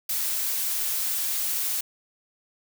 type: noise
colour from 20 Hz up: blue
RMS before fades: -27 dBFS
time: 0.09-1.81 s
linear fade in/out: 5 ms
effects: none